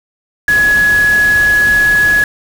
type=tone in noise; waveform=sine; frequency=1685 Hz; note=G#6; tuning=25 cents sharp; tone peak=-7 dBFS; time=0.48-2.24 s; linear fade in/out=2 ms; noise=pink; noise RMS=-23 dBFS; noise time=0.48-2.24 s; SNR=+13 dB; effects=none